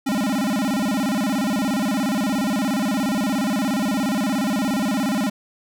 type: tone with vibrato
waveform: square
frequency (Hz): 234.9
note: A#3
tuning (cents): +13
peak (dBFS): -20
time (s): 0.06-5.3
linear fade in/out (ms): 10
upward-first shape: square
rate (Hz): 17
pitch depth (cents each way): 250
effects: none

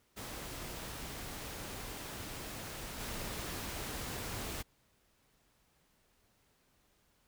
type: noise with level steps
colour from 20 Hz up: pink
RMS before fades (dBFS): -44 / -41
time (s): 0.16-4.63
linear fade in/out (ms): 20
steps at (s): 2.99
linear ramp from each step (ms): 20
effects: pink hiss -72 dBFS RMS until 7.27 s

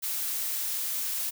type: noise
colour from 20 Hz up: blue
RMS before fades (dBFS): -31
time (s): 0.02-1.31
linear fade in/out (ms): 20
effects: none

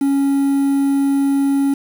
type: tone with quantisation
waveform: triangle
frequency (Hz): 277.2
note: C#4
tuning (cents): 0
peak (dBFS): -11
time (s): 0.01-1.74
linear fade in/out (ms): 5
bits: 6
effects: none

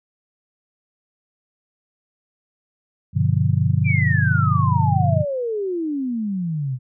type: chord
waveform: sine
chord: G dominant seventh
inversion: none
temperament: just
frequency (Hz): 98 / 122.5 / 147 / 176.4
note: G2 / B2 / D3 / F3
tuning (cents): 0 / -14 / +2 / +18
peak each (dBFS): -20 / -20 / -20 / -25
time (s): 3.13-5.25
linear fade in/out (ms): 50
type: exponential sweep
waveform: sine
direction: down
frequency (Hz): 2417 to 122.4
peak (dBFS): -21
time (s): 3.84-6.79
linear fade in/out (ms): 50
effects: none

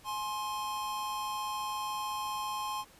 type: tone pair together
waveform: square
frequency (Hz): 842 / 1055.9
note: G#5 / C6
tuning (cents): +24 / +15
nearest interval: major third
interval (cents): 391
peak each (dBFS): -39 / -36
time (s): 0.04-2.85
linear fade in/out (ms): 50
effects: pink hiss -58 dBFS RMS until 2.99 s + resampled to 32000 Hz

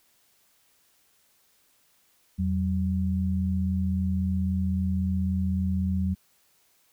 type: tone pair together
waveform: sine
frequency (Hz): 85 / 188.74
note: F2 / F#3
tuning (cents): -46 / +35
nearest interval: octave + major second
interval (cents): 1381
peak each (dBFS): -26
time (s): 2.38-6.15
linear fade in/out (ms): 20
effects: white hiss -65 dBFS RMS until 6.92 s

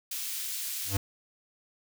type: high-pass noise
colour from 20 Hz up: white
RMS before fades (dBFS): -35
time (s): 0.11-0.97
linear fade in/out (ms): 5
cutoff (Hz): 2600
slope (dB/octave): 12
type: tone with exponential growth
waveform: square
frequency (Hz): 98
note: G2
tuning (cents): 0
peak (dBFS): -23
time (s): 0.84-0.97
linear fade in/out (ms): 5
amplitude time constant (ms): 27
effects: none

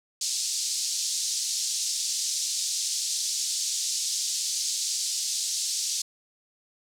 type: band-pass noise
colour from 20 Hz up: pink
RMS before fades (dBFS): -29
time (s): 0.21-6.02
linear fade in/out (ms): 5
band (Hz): 4600 to 8100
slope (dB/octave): 24
effects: none

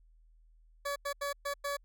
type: tone bursts at uneven times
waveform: 20% pulse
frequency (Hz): 568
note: C#5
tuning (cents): +42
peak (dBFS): -28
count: 5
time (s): 0.85-0.96 / 1.05-1.13 / 1.21-1.33 / 1.45-1.54 / 1.64-1.77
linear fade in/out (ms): 10
effects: added 40 Hz sine -59 dBFS peak until 1.84 s

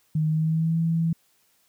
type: tone with pitch glide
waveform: sine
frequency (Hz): 155.56 to 164.71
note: D#3 to E3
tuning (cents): 0 to -1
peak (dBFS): -20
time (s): 0.15-1.13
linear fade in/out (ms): 5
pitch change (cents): +99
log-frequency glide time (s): 0.27-0.78
effects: white hiss -65 dBFS RMS until 1.68 s

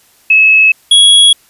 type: tone pair in turn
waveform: sine / square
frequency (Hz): 2586 / 3333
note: E7 / G#7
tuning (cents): -34 / +5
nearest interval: major third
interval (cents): 439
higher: second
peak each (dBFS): -3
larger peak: neither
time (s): 0.3-0.72 / 0.91-1.33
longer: neither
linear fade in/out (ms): 5
effects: white hiss -48 dBFS RMS until 1.49 s + resampled to 32000 Hz

